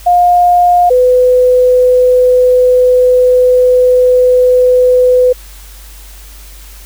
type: tone pair in turn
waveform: sine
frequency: 709 / 501.3 Hz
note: F5 / B4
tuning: +26 / +26 cents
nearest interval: tritone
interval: 600 cents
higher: first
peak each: -4 dBFS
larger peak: neither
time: 0.06-0.9 / 0.9-5.33 s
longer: second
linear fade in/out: 10 ms
effects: added 49 Hz sine -31 dBFS peak until 6.85 s + white hiss -37 dBFS RMS until 6.85 s